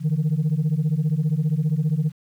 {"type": "beating tone pair", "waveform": "sine", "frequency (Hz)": [146.83, 161.83], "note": ["D3", "E3"], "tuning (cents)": [0, -32], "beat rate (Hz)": 15, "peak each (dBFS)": -20, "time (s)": [0, 2.12], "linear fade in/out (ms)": 50, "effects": ["tanh soft clip ceiling -15 dBFS", "9-bit"]}